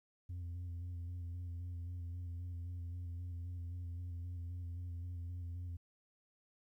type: tone with vibrato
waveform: sine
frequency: 87.31 Hz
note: F2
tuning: in tune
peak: -38 dBFS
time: 0.29-5.77 s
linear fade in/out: 10 ms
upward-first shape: square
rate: 3.8 Hz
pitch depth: 28 cents each way
effects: tanh soft clip ceiling -40 dBFS + 13-bit